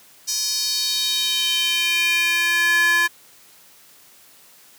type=tone with high-pass filter sweep; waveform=square; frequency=342.7 Hz; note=F4; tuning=33 cents flat; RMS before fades=-20 dBFS; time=0.27-3.08 s; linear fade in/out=20 ms; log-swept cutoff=5600 to 1500 Hz; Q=3.9; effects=white hiss -50 dBFS RMS until 4.78 s + high-pass 100 Hz 12 dB/octave